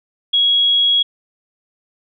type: tone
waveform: sine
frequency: 3320 Hz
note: G#7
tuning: 1 cent flat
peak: -11 dBFS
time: 0.33-1.03 s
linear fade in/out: 10 ms
effects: none